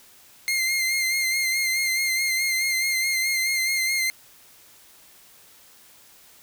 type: tone with vibrato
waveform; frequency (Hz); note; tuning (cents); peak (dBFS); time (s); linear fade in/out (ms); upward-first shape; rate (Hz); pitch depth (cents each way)
sawtooth; 2106; C7; +11; -18; 0.48-4.1; 0; sine; 4.7; 34
effects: white hiss -52 dBFS RMS until 6.42 s